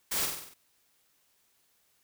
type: noise with echo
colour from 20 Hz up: white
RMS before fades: -31 dBFS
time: 0.11-0.26 s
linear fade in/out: 10 ms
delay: 47 ms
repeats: 6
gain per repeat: -4 dB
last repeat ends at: 0.542 s
effects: white hiss -70 dBFS RMS until 2.03 s